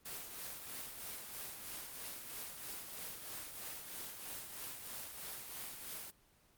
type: noise with tremolo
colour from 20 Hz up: white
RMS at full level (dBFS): -44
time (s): 0.05-6.11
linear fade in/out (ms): 10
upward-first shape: triangle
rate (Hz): 3.1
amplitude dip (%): 50
effects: pink hiss -69 dBFS RMS until 6.57 s + Opus 24 kbps